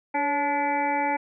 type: harmonic tone with a mistuned harmonic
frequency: 288.4 Hz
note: D4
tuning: 31 cents flat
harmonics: 1 / 2 / 3 / 5 / 6 / 7 / 8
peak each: -31 / -32 / -24 / -38 / -38 / -33 / -33 dBFS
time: 0.14-1.17 s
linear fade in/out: 10 ms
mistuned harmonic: 2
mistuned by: -52 cents
effects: none